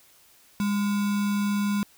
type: tone with sample-and-hold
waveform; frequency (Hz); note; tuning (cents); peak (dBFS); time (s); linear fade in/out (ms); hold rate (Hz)
sine; 203.6; G#3; -34; -22; 0.6-1.83; 0; 1225
effects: white hiss -57 dBFS RMS until 1.97 s